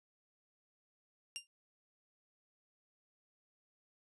20% pulse tone with exponential decay, 2795 Hz, F7, 1 cent sharp, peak -32 dBFS, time 1.36-1.47 s, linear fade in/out 0 ms, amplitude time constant 22 ms, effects resampled to 32000 Hz

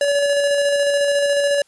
square tone with tremolo, 570 Hz, C#5, 48 cents sharp, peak -15 dBFS, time 0.01-1.62 s, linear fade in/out 2 ms, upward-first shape square, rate 14 Hz, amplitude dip 25%, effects white hiss -59 dBFS RMS until 1.67 s + resampled to 24000 Hz

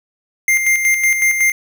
square tone with tremolo, 2100 Hz, C7, 6 cents sharp, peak -11 dBFS, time 0.48-1.52 s, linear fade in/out 2 ms, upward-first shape square, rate 5.4 Hz, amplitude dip 50%, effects none

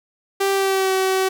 sawtooth tone with pitch glide, 392 to 379.5 Hz, G4 to F#4, 0 to +44 cents, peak -13 dBFS, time 0.4-1.29 s, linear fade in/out 10 ms, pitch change -56 cents, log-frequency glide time 0.52-0.92 s, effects none

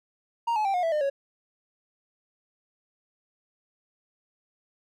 triangle tone with pitch steps, 932.3 / 854.9 / 784 / 718.9 / 659.2 / 604.5 / 554.3 Hz, A#5 / G#5 / G5 / F5 / E5 / D5 / C#5, 0 / +50 / 0 / +50 / 0 / +50 / 0 cents, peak -21 dBFS, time 0.47-1.1 s, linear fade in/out 10 ms, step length 90 ms, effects none

